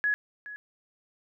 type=tone with echo; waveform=sine; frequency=1683 Hz; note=G#6; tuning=23 cents sharp; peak=-23 dBFS; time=0.04-0.14 s; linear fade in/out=0 ms; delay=420 ms; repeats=1; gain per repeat=-15 dB; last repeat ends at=0.56 s; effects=none